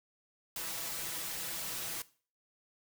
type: noise with comb filter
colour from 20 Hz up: white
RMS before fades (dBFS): -39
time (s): 0.56-2.02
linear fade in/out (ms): 2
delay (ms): 6.1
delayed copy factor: +0.85
effects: noise-tail reverb RT60 0.4 s tail -18 dB re dry